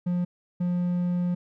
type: tone pair in turn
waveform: triangle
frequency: 177.1 / 177.1 Hz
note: F3 / F3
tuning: +24 / +24 cents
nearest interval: unison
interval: 0 cents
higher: neither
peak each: -21 dBFS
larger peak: neither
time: 0.06-0.25 / 0.6-1.35 s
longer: second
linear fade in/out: 10 ms
effects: none